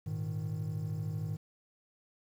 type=chord; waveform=triangle; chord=Ab suspended second; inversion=none; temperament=equal; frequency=103.83 / 116.54 / 155.56 Hz; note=Ab2 / Bb2 / Eb3; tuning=0 / 0 / 0 cents; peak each=-35 / -39 / -34 dBFS; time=0.06-1.37 s; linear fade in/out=10 ms; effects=tanh soft clip ceiling -24 dBFS + 10-bit